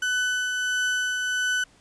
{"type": "tone with tremolo", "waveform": "35% pulse", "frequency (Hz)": 1500, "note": "F#6", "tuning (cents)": 23, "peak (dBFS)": -20, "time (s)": [0.02, 1.64], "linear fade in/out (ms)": 5, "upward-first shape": "triangle", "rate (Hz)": 1.5, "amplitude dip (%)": 35, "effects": ["pink hiss -58 dBFS RMS until 1.8 s", "resampled to 22050 Hz"]}